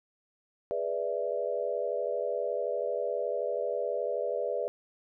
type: chord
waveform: sine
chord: E dominant seventh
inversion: first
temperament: equal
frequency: 415.3 / 493.9 / 587.3 / 659.3 Hz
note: G#4 / B4 / D5 / E5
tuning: 0 / 0 / 0 / 0 cents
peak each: -36 / -33 / -33 / -36 dBFS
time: 0.71-4.68 s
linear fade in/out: 0 ms
effects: none